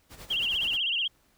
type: noise with tremolo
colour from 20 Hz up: pink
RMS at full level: -43 dBFS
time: 0.09-0.79 s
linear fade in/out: 50 ms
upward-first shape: sine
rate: 9.5 Hz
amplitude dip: 70%
type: tone with vibrato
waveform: sine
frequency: 2988 Hz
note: F#7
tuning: 16 cents sharp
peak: -25 dBFS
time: 0.3-1.08 s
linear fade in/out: 10 ms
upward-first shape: sine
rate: 16 Hz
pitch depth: 160 cents each way
effects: pink hiss -66 dBFS RMS until 1.37 s